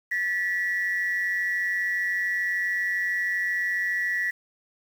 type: tone pair together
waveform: sine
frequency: 1753.8 / 1941 Hz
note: A6 / B6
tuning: -6 / -31 cents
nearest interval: major second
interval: 175 cents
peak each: -28 / -24 dBFS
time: 0.11-4.31 s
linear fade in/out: 10 ms
effects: tanh soft clip ceiling -18 dBFS + 8-bit